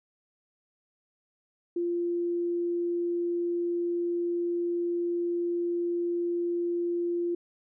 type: tone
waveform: sine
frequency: 346.2 Hz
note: F4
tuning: 15 cents flat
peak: -26 dBFS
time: 1.76-7.35 s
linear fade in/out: 5 ms
effects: none